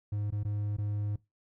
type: tone with dropouts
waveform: triangle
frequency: 103.6 Hz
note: G#2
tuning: 4 cents flat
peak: -28 dBFS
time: 0.12-1.16 s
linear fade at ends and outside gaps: 5 ms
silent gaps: 0.305-0.323 / 0.433-0.449 / 0.767-0.783 s
effects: noise-tail reverb RT60 0.2 s tail -20 dB re dry